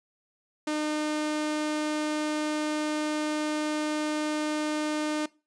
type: tone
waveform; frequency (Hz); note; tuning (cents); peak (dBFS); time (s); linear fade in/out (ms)
sawtooth; 303.9; D#4; -41; -23; 0.67-5.26; 5
effects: noise-tail reverb RT60 0.3 s tail -21 dB re dry + resampled to 22050 Hz